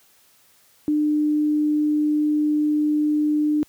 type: tone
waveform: sine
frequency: 300.4 Hz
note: D4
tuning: 39 cents sharp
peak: -17 dBFS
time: 0.88-3.63 s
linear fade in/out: 0 ms
effects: white hiss -57 dBFS RMS until 3.68 s + high-pass 60 Hz 12 dB/octave